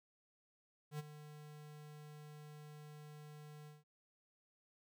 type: tone with ADSR envelope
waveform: square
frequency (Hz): 150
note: D3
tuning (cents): +37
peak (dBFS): -40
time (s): 0.91-3.84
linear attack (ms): 81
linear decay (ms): 24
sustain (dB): -13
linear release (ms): 170
effects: none